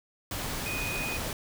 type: tone in noise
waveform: sine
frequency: 2489 Hz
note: D#7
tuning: in tune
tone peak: -33 dBFS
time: 0.66-1.17 s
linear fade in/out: 2 ms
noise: pink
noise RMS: -34 dBFS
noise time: 0.31-1.33 s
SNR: -2 dB
effects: none